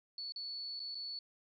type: tone with dropouts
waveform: sine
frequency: 4435 Hz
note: C#8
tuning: in tune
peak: -40 dBFS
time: 0.18-1.19 s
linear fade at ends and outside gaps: 2 ms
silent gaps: 0.322-0.36 / 0.795-0.8 / 0.947-0.952 s
effects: none